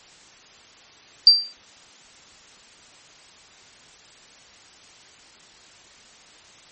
sine tone with exponential decay, 4699 Hz, D8, in tune, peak -4 dBFS, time 1.27-1.53 s, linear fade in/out 1 ms, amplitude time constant 55 ms, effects white hiss -49 dBFS RMS until 6.71 s + MP3 32 kbps

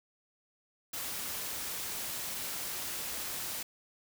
white noise, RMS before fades -38 dBFS, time 0.93-3.63 s, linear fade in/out 5 ms, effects none

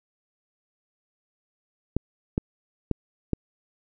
clicks, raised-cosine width 3 ms, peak -10 dBFS, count 4, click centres 1.966 / 2.379 / 2.913 / 3.333 s, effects none

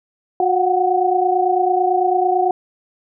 sine tone cluster, 364.5 / 723 / 752 Hz, F#4 / F#5 / F#5, -26 / -40 / +28 cents, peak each -18 dBFS, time 0.4-2.51 s, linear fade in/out 2 ms, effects none

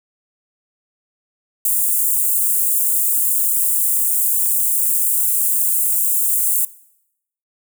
white high-pass noise, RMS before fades -17 dBFS, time 1.65-6.65 s, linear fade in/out 2 ms, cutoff 7800 Hz, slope 48 dB/octave, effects noise-tail reverb RT60 0.8 s tail -20 dB re dry

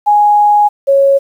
sine tone pair in turn, 830.6 / 551.5 Hz, G#5 / C#5, 0 / -9 cents, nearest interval perfect fifth, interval 709 cents, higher first, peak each -5 dBFS, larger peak neither, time 0.06-0.69 / 0.87-1.19 s, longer first, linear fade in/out 20 ms, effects 7-bit

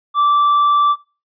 sine tone with hard clipping, 1166 Hz, D6, 13 cents flat, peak -12 dBFS, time 0.14-0.96 s, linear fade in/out 50 ms, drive 3 dB, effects noise-tail reverb RT60 0.3 s tail -18 dB re dry + resampled to 11025 Hz

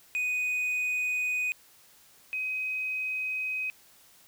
triangle / sine tone pair in turn, 2490 / 2520 Hz, D#7 / D#7, +1 / +21 cents, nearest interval unison, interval 20 cents, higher second, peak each -25 / -29 dBFS, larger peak first, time 0.15-1.52 / 2.33-3.7 s, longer neither, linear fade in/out 0 ms, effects white hiss -58 dBFS RMS until 4.27 s

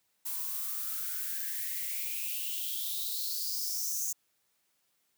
violet noise with high-pass filter sweep, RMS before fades -35 dBFS, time 0.25-4.13 s, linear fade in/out 10 ms, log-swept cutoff 930 to 6600 Hz, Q 7.2, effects white hiss -75 dBFS RMS until 5.17 s + high-pass 80 Hz 12 dB/octave

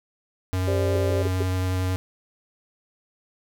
square tone with vibrato, 92.5 Hz, F#2, in tune, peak -23 dBFS, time 0.53-1.96 s, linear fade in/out 0 ms, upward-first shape triangle, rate 11 Hz, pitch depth 11 cents each way
sine chord, G suspended fourth, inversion none, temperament equal with one note detuned, 395.6 / 523.3 / 587.3 Hz, G4 / C5 / D5, +16 / 0 / 0 cents, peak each -26 / -31 / -28 dBFS, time 0.67-1.23 s, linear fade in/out 10 ms
sine tone bursts, 401.7 Hz, G4, 42 cents sharp, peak -23 dBFS, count 4, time 0.95-1.424 s, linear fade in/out 2 ms, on 21 ms, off 130 ms
effects none

